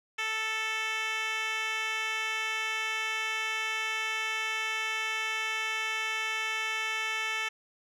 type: tone with band-pass filter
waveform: 10% pulse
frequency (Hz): 440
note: A4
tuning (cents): 0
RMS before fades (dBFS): -32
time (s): 0.18-7.49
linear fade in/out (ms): 10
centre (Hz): 2700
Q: 1.3
effects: none

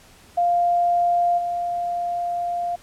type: tone with level steps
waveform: sine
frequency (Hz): 698.5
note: F5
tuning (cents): 0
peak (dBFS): -16 / -22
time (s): 0.37-2.76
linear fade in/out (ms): 10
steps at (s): 1.37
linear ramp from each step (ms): 20
effects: pink hiss -50 dBFS RMS until 2.82 s + low-pass 12000 Hz 12 dB/octave

